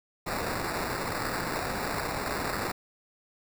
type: noise with sample-and-hold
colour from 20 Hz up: blue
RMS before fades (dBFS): -32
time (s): 0.26-2.72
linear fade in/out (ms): 10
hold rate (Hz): 3150
effects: none